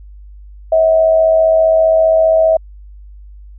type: tone with amplitude modulation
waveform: sine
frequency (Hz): 645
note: E5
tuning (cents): -38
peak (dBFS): -5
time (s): 0.72-2.57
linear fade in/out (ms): 5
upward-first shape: sine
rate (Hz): 95.1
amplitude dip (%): 50
effects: added 50 Hz sine -33 dBFS peak until 3.58 s